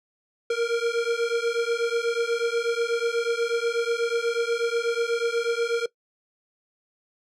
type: beating tone pair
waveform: square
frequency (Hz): 463.1 / 471.3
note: A#4 / A#4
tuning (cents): -11 / +19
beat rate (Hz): 8.2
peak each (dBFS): -26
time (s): 0.5-5.86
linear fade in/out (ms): 5
effects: noise-tail reverb RT60 0.1 s tail -20 dB re dry + low-pass 6000 Hz 12 dB/octave